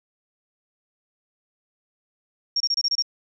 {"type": "tone bursts", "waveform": "sine", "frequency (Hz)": 5550, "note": "F8", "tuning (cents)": -12, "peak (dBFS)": -19, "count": 7, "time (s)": [2.56, 3.024], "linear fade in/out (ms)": 5, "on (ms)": 44, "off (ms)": 26, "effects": []}